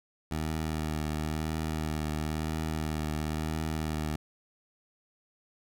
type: tone with vibrato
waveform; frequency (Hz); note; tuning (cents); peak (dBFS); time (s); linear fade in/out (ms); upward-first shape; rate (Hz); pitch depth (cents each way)
15% pulse; 77.78; D#2; 0; -24; 0.31-4.16; 5; triangle; 0.98; 31
effects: none